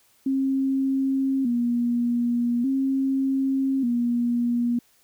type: tone with vibrato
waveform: sine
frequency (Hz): 253.5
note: B3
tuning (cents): +45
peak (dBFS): -20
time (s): 0.26-4.79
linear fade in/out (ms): 5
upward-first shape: square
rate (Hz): 0.42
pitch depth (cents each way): 100
effects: white hiss -61 dBFS RMS until 5.03 s